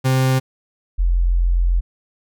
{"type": "tone pair in turn", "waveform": ["40% pulse", "sine"], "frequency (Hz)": [130.81, 43.56], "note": ["C3", "F1"], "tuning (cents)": [0, -4], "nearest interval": "octave + perfect fifth", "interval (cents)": 1904, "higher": "first", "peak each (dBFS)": -13, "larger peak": "neither", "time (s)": [[0.04, 0.4], [0.98, 1.81]], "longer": "second", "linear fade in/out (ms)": 20, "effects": []}